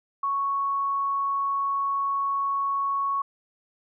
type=tone; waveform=sine; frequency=1108.7 Hz; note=C#6; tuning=in tune; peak=-23 dBFS; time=0.23-3.22 s; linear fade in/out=5 ms; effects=none